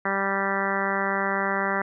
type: harmonic tone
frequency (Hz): 196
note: G3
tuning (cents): 0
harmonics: 1 / 2 / 3 / 4 / 5 / 6 / 7 / 8 / 9 / 10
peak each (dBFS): -32 / -32 / -32 / -32 / -32 / -32 / -32 / -32 / -32 / -32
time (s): 0.05-1.82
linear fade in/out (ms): 5
effects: none